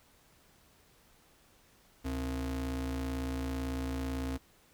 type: ring-modulated tone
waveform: square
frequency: 98 Hz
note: G2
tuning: in tune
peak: -31 dBFS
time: 2.04-4.38 s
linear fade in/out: 20 ms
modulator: 167 Hz
effects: pink hiss -64 dBFS RMS until 4.73 s